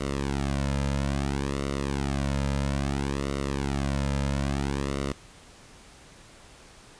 sawtooth tone with flanger, 69.3 Hz, C#2, in tune, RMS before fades -28 dBFS, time 0-5.13 s, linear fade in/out 10 ms, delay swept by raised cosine 1.2 to 2.7 ms, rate 0.6 Hz, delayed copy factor -0.85, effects pink hiss -51 dBFS RMS until 6.99 s + resampled to 22050 Hz

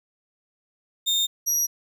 35% pulse tone pair in turn, 3646 / 5774 Hz, A#7 / F#8, -39 / -43 cents, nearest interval minor sixth, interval 796 cents, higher second, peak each -18 dBFS, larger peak neither, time 1.06-1.27 / 1.46-1.67 s, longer neither, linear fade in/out 20 ms, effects none

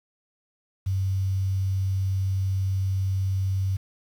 sine tone with quantisation, 95.8 Hz, G2, 39 cents flat, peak -22 dBFS, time 0.86-3.77 s, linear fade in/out 10 ms, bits 8, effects none

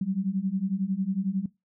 sine beating tone pair, 185.6 / 196.6 Hz, F#3 / G3, +6 / +5 cents, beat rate 11 Hz, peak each -28 dBFS, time 0.01-1.46 s, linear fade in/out 5 ms, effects noise-tail reverb RT60 0.2 s tail -20 dB re dry

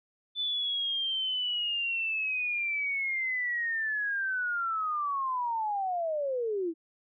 sine linear sweep, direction down, 3520 to 314.7 Hz, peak -28 dBFS, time 0.35-6.74 s, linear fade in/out 50 ms, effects none

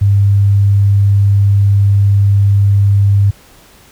sine tone, 100 Hz, G2, 35 cents sharp, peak -6 dBFS, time 0.01-3.31 s, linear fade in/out 10 ms, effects pink hiss -43 dBFS RMS until 3.91 s

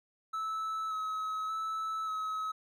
triangle tone with vibrato, 1295 Hz, E6, 31 cents flat, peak -31 dBFS, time 0.33-2.52 s, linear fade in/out 10 ms, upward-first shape square, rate 0.86 Hz, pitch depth 17 cents each way, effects none

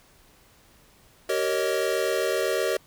square chord, Eb dominant seventh, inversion first, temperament equal with one note detuned, 384.8 / 466.2 / 554.4 / 622.3 Hz, G4 / Bb4 / Db5 / Eb5, -32 / 0 / 0 / 0 cents, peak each -29 / -29 / -30 / -30 dBFS, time 1.29-2.77 s, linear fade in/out 5 ms, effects pink hiss -57 dBFS RMS until 2.86 s

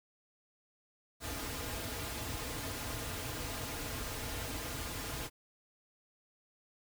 pink noise with comb filter, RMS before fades -40 dBFS, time 1.2-5.3 s, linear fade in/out 50 ms, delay 5.3 ms, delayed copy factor -0.6, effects none

